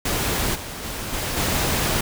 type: noise with level steps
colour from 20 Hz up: pink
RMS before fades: -23 / -33 / -30 / -26 / -22 dBFS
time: 0.05-2.01 s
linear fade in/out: 5 ms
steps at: 0.54 / 0.82 / 1.12 / 1.36 s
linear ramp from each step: 20 ms
effects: none